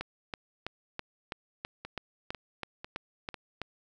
two click trains, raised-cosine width 0.3 ms, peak -24 / -19 dBFS, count 4 / 12, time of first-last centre 1.85-3.343 / 0.01-3.617 s, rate 2.01 / 3.05 Hz, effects none

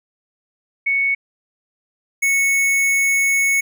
sine / square tone pair in turn, 2217 / 2208 Hz, C#7 / C#7, 0 / -7 cents, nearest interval unison, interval 7 cents, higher first, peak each -15 dBFS, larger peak neither, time 0.86-1.15 / 2.22-3.61 s, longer second, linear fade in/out 10 ms, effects none

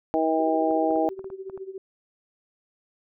harmonic tone, 159.8 Hz, D#3, 47 cents sharp, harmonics 2 / 3 / 4 / 5, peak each -25 / -27 / -25 / -26 dBFS, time 0.14-1.09 s, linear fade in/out 0 ms
sine tone with tremolo, 383.3 Hz, G4, 39 cents flat, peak -31 dBFS, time 0.39-1.78 s, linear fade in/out 2 ms, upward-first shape sine, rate 14 Hz, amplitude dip 80%
clicks, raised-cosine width 1 ms, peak -30 dBFS, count 8, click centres 0.71 / 0.908 / 0.959 / 1.193 / 1.244 / 1.302 / 1.498 / 1.576 s
effects none

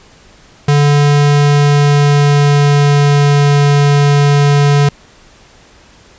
square tone with pitch glide, 144.9 to 143.65 Hz, D3 to D3, -23 to -38 cents, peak -7 dBFS, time 0.68-4.89 s, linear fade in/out 5 ms, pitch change -15 cents, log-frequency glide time 1.31-3.63 s, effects pink hiss -43 dBFS RMS until 6.18 s + resampled to 16000 Hz

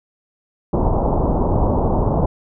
pink low-pass noise, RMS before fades -17 dBFS, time 0.73-2.26 s, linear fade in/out 5 ms, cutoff 990 Hz, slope 48 dB/octave, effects none

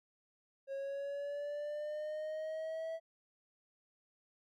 triangle linear sweep, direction up, 543 to 655 Hz, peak -36 dBFS, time 0.67-3 s, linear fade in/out 50 ms, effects none

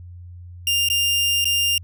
sawtooth tone with dropouts, 2800 Hz, F7, 4 cents sharp, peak -14 dBFS, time 0.67-1.78 s, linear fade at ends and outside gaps 2 ms, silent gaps 0.887-0.9 / 1.444-1.454 s, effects added 88 Hz sine -36 dBFS peak until 1.83 s

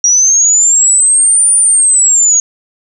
sine linear two-way sweep, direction up then down, 5710 to 9397 to 6600 Hz, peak -5 dBFS, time 0.04-2.4 s, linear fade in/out 2 ms, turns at 1.54 s, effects none

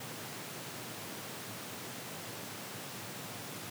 pink high-pass noise, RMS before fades -44 dBFS, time 0-3.7 s, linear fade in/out 5 ms, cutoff 100 Hz, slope 96 dB/octave, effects none

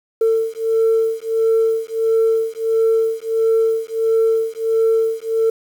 sine beating tone pair, 448.5 / 450 Hz, A4 / A4, +33 / +39 cents, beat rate 1.5 Hz, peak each -16 dBFS, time 0.21-5.5 s, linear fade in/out 5 ms, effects tanh soft clip ceiling -9 dBFS + 7-bit

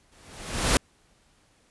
pink noise with exponential growth, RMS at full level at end -18 dBFS, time 0.12-0.77 s, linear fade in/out 0 ms, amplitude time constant 140 ms, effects pink hiss -63 dBFS RMS until 1.7 s + resampled to 24000 Hz

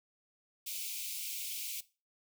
white high-pass noise, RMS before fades -40 dBFS, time 0.66-1.81 s, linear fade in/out 10 ms, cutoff 2200 Hz, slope 96 dB/octave, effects noise-tail reverb RT60 0.3 s tail -18 dB re dry

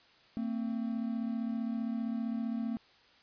triangle tone pair together, 225.9 / 261.2 Hz, A3 / C4, +46 / -3 cents, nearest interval minor third, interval 251 cents, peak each -31 / -36 dBFS, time 0.37-2.77 s, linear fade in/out 0 ms, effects white hiss -62 dBFS RMS until 3.22 s + resampled to 11025 Hz

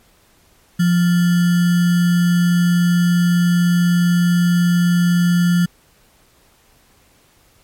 sine tone with sample-and-hold, 174.61 Hz, F3, in tune, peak -11 dBFS, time 0.79-5.66 s, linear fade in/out 10 ms, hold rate 1575 Hz, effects pink hiss -54 dBFS RMS until 7.63 s + MP3 64 kbps

